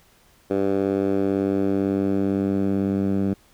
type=tone with band-pass filter sweep; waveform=10% pulse; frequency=98 Hz; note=G2; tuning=in tune; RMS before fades=-22 dBFS; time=0.5-3.34 s; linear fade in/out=10 ms; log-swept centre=400 to 200 Hz; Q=1.5; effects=pink hiss -57 dBFS RMS until 3.53 s